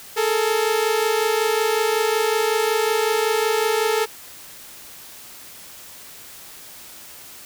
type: tone pair together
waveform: sawtooth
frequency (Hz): 426.7 / 452.1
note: G#4 / A4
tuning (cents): +47 / +47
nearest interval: minor second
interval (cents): 100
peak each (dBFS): -17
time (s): 0.16-4.06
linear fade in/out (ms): 20
effects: white hiss -41 dBFS RMS until 7.45 s